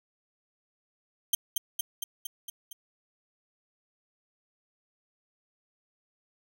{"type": "tone with echo", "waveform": "10% pulse", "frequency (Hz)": 3161, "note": "G7", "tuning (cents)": 14, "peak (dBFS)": -13, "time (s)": [1.33, 1.35], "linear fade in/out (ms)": 5, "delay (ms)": 230, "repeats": 6, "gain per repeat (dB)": -3, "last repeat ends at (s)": 2.73, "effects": []}